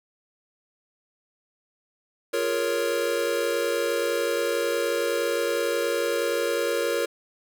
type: chord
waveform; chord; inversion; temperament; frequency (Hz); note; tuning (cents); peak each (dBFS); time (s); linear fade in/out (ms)
square; Bb minor seventh; second; equal; 349.2 / 415.3 / 466.2 / 554.4; F4 / Ab4 / Bb4 / Db5; 0 / 0 / 0 / 0; -32 / -33 / -27 / -29; 2.33-7.06; 10
effects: none